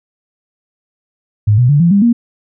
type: tone with pitch steps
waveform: sine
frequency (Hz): 105 / 123.43 / 145.1 / 170.57 / 200.5 / 235.7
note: G#2 / B2 / D3 / F3 / G3 / A#3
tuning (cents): +19 / -1 / -21 / -41 / +39 / +19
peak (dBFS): -6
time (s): 1.47-2.13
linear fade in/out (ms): 10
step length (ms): 110
effects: none